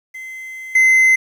triangle tone with level steps, 2058 Hz, C7, 29 cents flat, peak -27 / -7 dBFS, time 0.14-1.16 s, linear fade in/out 10 ms, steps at 0.75 s, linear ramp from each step 5 ms, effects 8-bit

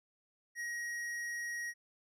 sine tone with tanh clipping, 1892 Hz, A#6, 25 cents sharp, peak -39 dBFS, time 0.55-1.74 s, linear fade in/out 50 ms, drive 13 dB, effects none

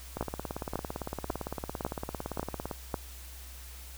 two click trains, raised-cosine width 1 ms, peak -20 / -16 dBFS, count 46 / 6, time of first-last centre 0.17-2.712 / 0.21-2.942 s, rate 17.7 / 1.83 Hz, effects added 63 Hz sine -45 dBFS peak until 3.97 s + white hiss -50 dBFS RMS until 3.97 s

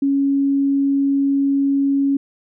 sine tone, 277.2 Hz, C#4, in tune, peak -14 dBFS, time 0.02-2.17 s, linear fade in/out 5 ms, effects none

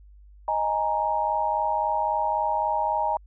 sine chord, D# suspended fourth, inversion none, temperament just, 622.3 / 829.7 / 933.4 Hz, D#5 / G#5 / A#5, 0 / -2 / +2 cents, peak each -29 / -26 / -25 dBFS, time 0.48-3.17 s, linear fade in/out 2 ms, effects added 50 Hz sine -47 dBFS peak until 3.26 s

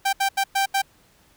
sawtooth tone bursts at uneven times, 784 Hz, G5, in tune, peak -15 dBFS, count 5, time 0.05-0.13 / 0.2-0.29 / 0.37-0.44 / 0.55-0.66 / 0.74-0.82 s, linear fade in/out 10 ms, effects pink hiss -58 dBFS RMS until 1.36 s

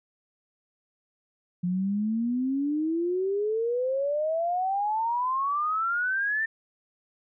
sine exponential sweep, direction up, 174.61 to 1808 Hz, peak -24 dBFS, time 1.63-6.46 s, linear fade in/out 10 ms, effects none

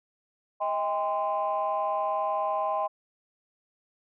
sine tone cluster, 632 / 802 / 1036 Hz, D#5 / G5 / C6, +27 / +39 / -17 cents, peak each -29 dBFS, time 0.6-2.88 s, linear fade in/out 20 ms, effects tanh soft clip ceiling -18 dBFS

